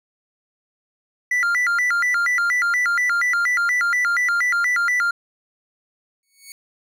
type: tone with vibrato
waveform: triangle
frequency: 1661.2 Hz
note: G#6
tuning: in tune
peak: -15 dBFS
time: 1.31-5.11 s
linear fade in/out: 5 ms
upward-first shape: square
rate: 4.2 Hz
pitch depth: 300 cents each way
type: tone with exponential growth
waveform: 10% pulse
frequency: 2225 Hz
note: C#7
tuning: 6 cents sharp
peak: -25 dBFS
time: 6.23-6.52 s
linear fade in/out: 1 ms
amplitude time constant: 61 ms
effects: none